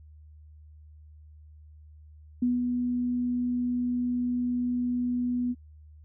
sine tone with ADSR envelope, 245.6 Hz, B3, 9 cents flat, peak -21 dBFS, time 2.42-5.55 s, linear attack 6 ms, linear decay 180 ms, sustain -4 dB, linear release 40 ms, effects added 76 Hz sine -48 dBFS peak until 6.04 s

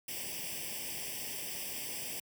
white noise with comb filter, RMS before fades -40 dBFS, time 0.08-2.2 s, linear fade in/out 5 ms, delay 0.37 ms, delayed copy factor +1, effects high-pass 100 Hz 12 dB/octave

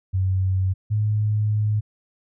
sine tone pair in turn, 94.3 / 106.14 Hz, F#2 / G#2, +33 / +38 cents, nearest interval major second, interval 205 cents, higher second, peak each -18 dBFS, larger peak neither, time 0.13-0.74 / 0.9-1.81 s, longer second, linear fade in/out 20 ms, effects none

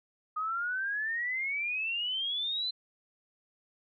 sine exponential sweep, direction up, 1237 to 4092 Hz, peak -30 dBFS, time 0.36-2.71 s, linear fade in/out 10 ms, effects none

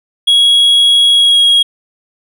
triangle tone with pitch glide, 3322 to 3293 Hz, G#7 to G#7, 0 to -15 cents, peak -4 dBFS, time 0.27-1.63 s, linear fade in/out 10 ms, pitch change -15 cents, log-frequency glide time 1.12-1.46 s, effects none

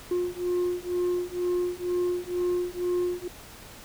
sine beating tone pair, 355.1 / 357.2 Hz, F4 / F4, +29 / +39 cents, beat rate 2.1 Hz, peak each -26 dBFS, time 0.11-3.28 s, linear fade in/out 5 ms, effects tanh soft clip ceiling -22 dBFS + pink hiss -46 dBFS RMS until 3.84 s

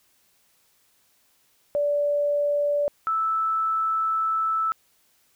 sine tone pair in turn, 581 / 1314.5 Hz, D5 / E6, -19 / -5 cents, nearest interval octave + major second, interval 1414 cents, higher second, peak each -20 / -21 dBFS, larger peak first, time 1.75-2.88 / 3.07-4.72 s, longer second, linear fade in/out 0 ms, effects white hiss -64 dBFS RMS until 5.35 s

